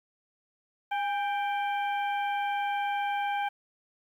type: harmonic tone with a mistuned harmonic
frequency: 784 Hz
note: G5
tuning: in tune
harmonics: 1 / 2 / 3 / 4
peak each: -28 / -36 / -39 / -44 dBFS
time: 0.91-3.49 s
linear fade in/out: 10 ms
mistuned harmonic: 1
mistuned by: +64 cents
effects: 10-bit

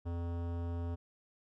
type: tone with hard clipping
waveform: sine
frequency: 85.5 Hz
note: F2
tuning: 36 cents flat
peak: -37 dBFS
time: 0.05-0.96 s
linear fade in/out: 20 ms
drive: 18 dB
effects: none

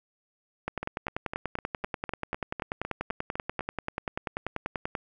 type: two click trains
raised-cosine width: 0.5 ms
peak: -15 / -18 dBFS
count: 45 / 12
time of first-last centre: 0.68-4.952 / 0.83-3.608 s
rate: 10.3 / 3.96 Hz
effects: none

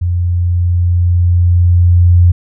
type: tone with level ramp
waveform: sine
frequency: 87.8 Hz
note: F2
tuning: 10 cents sharp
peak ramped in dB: -11 to -3 dBFS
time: 0.01-2.32 s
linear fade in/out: 10 ms
effects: none

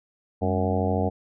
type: harmonic tone with a mistuned harmonic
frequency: 93 Hz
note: F#2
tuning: 9 cents sharp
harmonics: 1 / 2 / 3 / 4 / 5 / 6 / 7 / 8 / 9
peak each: -26 / -28 / -31 / -34 / -29 / -34 / -31 / -31 / -37 dBFS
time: 0.41-1.1 s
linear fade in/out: 20 ms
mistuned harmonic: 2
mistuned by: +130 cents
effects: none

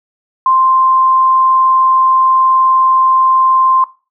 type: tone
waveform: sine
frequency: 1046.5 Hz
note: C6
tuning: in tune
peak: -7 dBFS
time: 0.46-3.84 s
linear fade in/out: 2 ms
effects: noise-tail reverb RT60 0.3 s tail -18 dB re dry

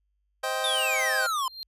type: chord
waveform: 25% pulse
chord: C minor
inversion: none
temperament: just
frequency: 523.3 / 627.9 / 784.9 Hz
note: C5 / Eb5 / G5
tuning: 0 / +16 / +2 cents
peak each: -28 dBFS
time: 0.43-1.27 s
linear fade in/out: 10 ms
type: exponential sweep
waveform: square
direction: down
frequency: 3718 to 1009 Hz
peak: -26 dBFS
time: 0.64-1.48 s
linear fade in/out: 2 ms
type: tone with exponential growth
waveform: triangle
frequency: 4186 Hz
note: C8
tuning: in tune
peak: -31 dBFS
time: 1.3-1.63 s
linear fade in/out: 0 ms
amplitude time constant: 71 ms
effects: added 50 Hz sine -70 dBFS peak until 1.67 s + resampled to 32000 Hz

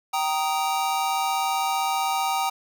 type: chord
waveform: square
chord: Eb major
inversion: first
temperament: just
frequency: 777.8 / 933.4 / 1244.5 Hz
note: G5 / Bb5 / Eb6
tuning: -14 / +2 / 0 cents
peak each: -26 / -28 / -30 dBFS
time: 0.13-2.5 s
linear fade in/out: 10 ms
effects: none

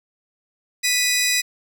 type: tone pair together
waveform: 15% pulse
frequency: 1975.5 / 2487 Hz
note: B6 / D#7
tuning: 0 / -1 cents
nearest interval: major third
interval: 399 cents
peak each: -14 dBFS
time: 0.83-1.42 s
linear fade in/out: 20 ms
effects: none

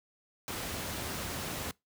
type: noise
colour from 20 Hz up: pink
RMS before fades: -37 dBFS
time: 0.48-1.71 s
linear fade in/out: 0 ms
effects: noise-tail reverb RT60 0.2 s tail -24 dB re dry + high-pass 60 Hz 12 dB/octave

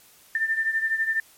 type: beating tone pair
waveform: sine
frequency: 1787 / 1799 Hz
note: A6 / A6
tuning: +26 / +38 cents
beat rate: 12 Hz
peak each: -23 / -28 dBFS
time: 0.35-1.2 s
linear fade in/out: 2 ms
effects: white hiss -54 dBFS RMS until 1.37 s + MP3 64 kbps

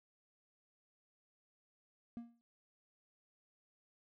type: tone with exponential decay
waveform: triangle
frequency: 234.8 Hz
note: A#3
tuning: 13 cents sharp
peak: -38 dBFS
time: 2.17-2.41 s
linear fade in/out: 0 ms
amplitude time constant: 51 ms
effects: none

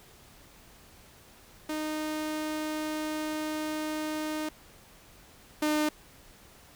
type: tone pair in turn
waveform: sawtooth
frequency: 308.2 / 303.6 Hz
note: D#4 / D#4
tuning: -16 / -42 cents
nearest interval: unison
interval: 26 cents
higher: first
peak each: -27 / -21 dBFS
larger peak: second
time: 1.69-4.49 / 5.62-5.89 s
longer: first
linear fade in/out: 5 ms
effects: pink hiss -55 dBFS RMS until 6.75 s

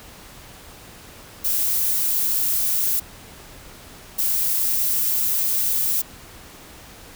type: noise bursts at uneven times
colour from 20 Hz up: violet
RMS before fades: -21 dBFS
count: 2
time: 1.44-3 / 4.18-6.02 s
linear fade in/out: 10 ms
effects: pink hiss -43 dBFS RMS until 7.15 s

